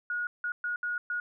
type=tone bursts at uneven times; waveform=sine; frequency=1446 Hz; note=F#6; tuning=40 cents flat; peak=-29 dBFS; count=5; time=0.1-0.27 / 0.44-0.52 / 0.64-0.76 / 0.83-0.98 / 1.1-1.2 s; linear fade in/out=2 ms; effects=none